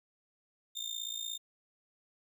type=tone with amplitude modulation; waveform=30% pulse; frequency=3629 Hz; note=A#7; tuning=47 cents flat; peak=-31 dBFS; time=0.75-1.38 s; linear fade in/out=20 ms; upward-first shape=sine; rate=56.8 Hz; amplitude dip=80%; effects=none

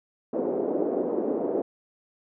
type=band-pass noise; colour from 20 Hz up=white; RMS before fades=-27 dBFS; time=0.33-1.62 s; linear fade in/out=5 ms; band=270 to 500 Hz; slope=24 dB/octave; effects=none

